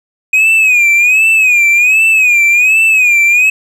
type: tone with vibrato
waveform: triangle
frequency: 2495 Hz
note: D#7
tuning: 4 cents sharp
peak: -4 dBFS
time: 0.33-3.5 s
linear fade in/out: 5 ms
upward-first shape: sine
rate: 1.3 Hz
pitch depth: 110 cents each way
effects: none